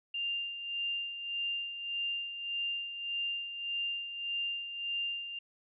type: tone with tremolo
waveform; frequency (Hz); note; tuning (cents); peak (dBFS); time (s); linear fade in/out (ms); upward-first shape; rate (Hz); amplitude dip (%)
sine; 2794; F7; 0; -31; 0.14-5.39; 5; sine; 1.7; 60
effects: none